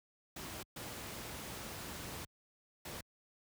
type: noise bursts at uneven times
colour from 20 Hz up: pink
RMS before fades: -45 dBFS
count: 3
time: 0.36-0.63 / 0.76-2.25 / 2.85-3.01 s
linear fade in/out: 5 ms
effects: high-pass 60 Hz 12 dB/octave